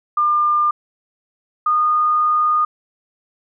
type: tone pair in turn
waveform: sine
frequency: 1200 / 1225.9 Hz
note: D6 / D#6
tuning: +37 / -26 cents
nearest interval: unison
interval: 37 cents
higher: second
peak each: -13 dBFS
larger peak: neither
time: 0.17-0.71 / 1.66-2.65 s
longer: second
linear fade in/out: 5 ms
effects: none